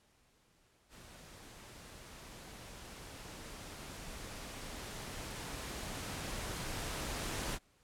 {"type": "noise with level ramp", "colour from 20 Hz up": "pink", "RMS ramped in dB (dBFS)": [-55, -38], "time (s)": [0.89, 7.59], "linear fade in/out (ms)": 50, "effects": ["pink hiss -70 dBFS RMS until 7.83 s", "low-pass 11000 Hz 12 dB/octave"]}